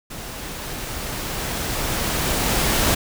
pink noise with level ramp, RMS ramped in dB -34 to -18 dBFS, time 0.1-2.95 s, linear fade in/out 10 ms, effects none

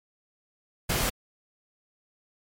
pink noise, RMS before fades -26 dBFS, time 0.89-1.1 s, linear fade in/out 10 ms, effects MP3 64 kbps

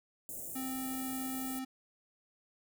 white band-stop noise, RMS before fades -43 dBFS, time 0.29-1.59 s, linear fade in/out 0 ms, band 670 to 7100 Hz, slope 48 dB/octave
square tone, 261.6 Hz, C4, in tune, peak -38 dBFS, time 0.55-1.65 s, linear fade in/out 10 ms
effects none

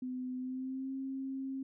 sine tone with pitch glide, 253.9 to 267.4 Hz, B3 to C4, +48 to +38 cents, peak -36 dBFS, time 0.02-1.63 s, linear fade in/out 5 ms, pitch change +90 cents, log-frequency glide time 0.37-0.92 s, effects none

